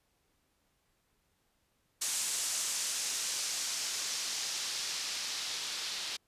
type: noise with low-pass filter sweep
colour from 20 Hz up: blue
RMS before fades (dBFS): -36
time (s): 2.01-6.17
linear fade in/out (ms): 10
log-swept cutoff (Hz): 7900 to 4300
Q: 1.4
effects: pink hiss -75 dBFS RMS until 6.27 s + resampled to 32000 Hz